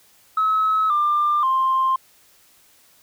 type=tone with pitch steps; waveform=sine; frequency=1288 / 1193 / 1052 Hz; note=E6 / D6 / C6; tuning=-41 / +27 / +9 cents; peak=-15 dBFS; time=0.37-1.96 s; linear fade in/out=5 ms; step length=530 ms; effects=tanh soft clip ceiling -12 dBFS + white hiss -55 dBFS RMS until 3.02 s